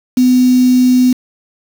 sine tone with quantisation, 251.9 Hz, B3, 34 cents sharp, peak -6 dBFS, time 0.17-1.13 s, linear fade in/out 5 ms, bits 4, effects none

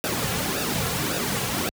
pink noise with flanger, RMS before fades -26 dBFS, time 0.04-1.69 s, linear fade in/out 0 ms, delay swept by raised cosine 0.93 to 3.33 ms, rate 1.8 Hz, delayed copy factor -0.65, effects high-pass 60 Hz 12 dB/octave

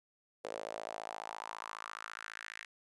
sawtooth tone with high-pass filter sweep, 54.6 Hz, A1, 13 cents flat, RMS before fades -45 dBFS, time 0.44-2.65 s, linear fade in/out 5 ms, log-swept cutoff 500 to 1900 Hz, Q 3.7, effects resampled to 22050 Hz

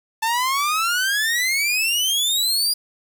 sawtooth exponential sweep, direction up, 880 to 4888 Hz, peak -15 dBFS, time 0.22-2.74 s, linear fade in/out 10 ms, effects 7-bit

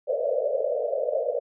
white band-pass noise, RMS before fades -26 dBFS, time 0.07-1.4 s, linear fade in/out 20 ms, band 460 to 640 Hz, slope 96 dB/octave, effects none

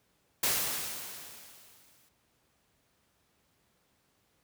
white noise with exponential decay, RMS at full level -27 dBFS, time 0.43-2.09 s, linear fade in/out 5 ms, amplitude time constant 360 ms, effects pink hiss -72 dBFS RMS until 4.43 s + high-pass 60 Hz 12 dB/octave

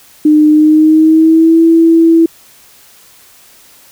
sine tone with pitch glide, 303.8 to 329.4 Hz, D#4 to E4, -41 to -1 cents, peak -3 dBFS, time 0.25-2.26 s, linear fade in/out 5 ms, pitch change +140 cents, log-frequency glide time 0.5-1.62 s, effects white hiss -42 dBFS RMS until 3.91 s

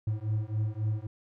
triangle beating tone pair, 105.8 / 109.5 Hz, G#2 / A2, +33 / -8 cents, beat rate 3.7 Hz, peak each -29 dBFS, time 0.07-1.07 s, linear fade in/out 5 ms, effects none

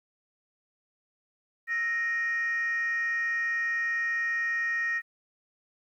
sine tone with frequency modulation, 1864.7 Hz, A#6, in tune, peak -25 dBFS, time 1.67-5.02 s, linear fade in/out 50 ms, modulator 543 Hz, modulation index 0.33, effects tanh soft clip ceiling -22 dBFS + 11-bit

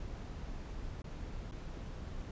brown noise with dropouts, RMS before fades -43 dBFS, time 0-2.31 s, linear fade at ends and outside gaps 2 ms, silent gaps 1.02-1.042 / 1.513-1.52 s, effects resampled to 16000 Hz

